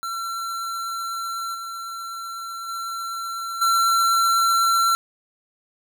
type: tone with level steps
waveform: square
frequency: 1354 Hz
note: E6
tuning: 46 cents sharp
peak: -27 / -31 / -28 / -17 dBFS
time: 0.03-4.95 s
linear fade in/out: 0 ms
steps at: 1.54 / 2.68 / 3.61 s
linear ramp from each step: 10 ms
effects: none